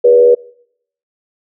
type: tone with frequency modulation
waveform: sine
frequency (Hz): 483.7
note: B4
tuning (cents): -36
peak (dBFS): -4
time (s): 0.04-0.35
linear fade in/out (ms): 10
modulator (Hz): 81.7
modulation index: 0.55
effects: noise-tail reverb RT60 0.7 s tail -25 dB re dry